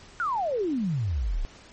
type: exponential sweep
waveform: sine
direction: down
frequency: 1485 to 30.07 Hz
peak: -24 dBFS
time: 0.2-1.45 s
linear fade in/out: 0 ms
effects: pink hiss -50 dBFS RMS until 1.72 s + MP3 32 kbps